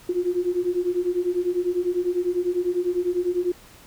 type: beating tone pair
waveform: sine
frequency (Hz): 349.2 / 359.2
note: F4 / F4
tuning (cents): 0 / +49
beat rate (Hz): 10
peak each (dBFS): -25 / -23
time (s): 0.09-3.52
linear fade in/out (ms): 5
effects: pink hiss -49 dBFS RMS until 3.86 s